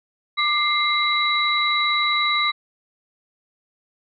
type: tone cluster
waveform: sine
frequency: 1189 / 2098 / 3920 Hz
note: D6 / C7 / B7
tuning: +21 / +4 / -14 cents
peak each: -22 dBFS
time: 0.37-2.52 s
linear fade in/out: 20 ms
effects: none